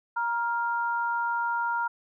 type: tone pair together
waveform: sine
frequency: 943.2 / 1396.9 Hz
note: A#5 / F6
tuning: +20 / 0 cents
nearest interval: perfect fifth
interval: 680 cents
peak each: -27 / -29 dBFS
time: 0.16-1.88 s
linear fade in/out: 10 ms
effects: none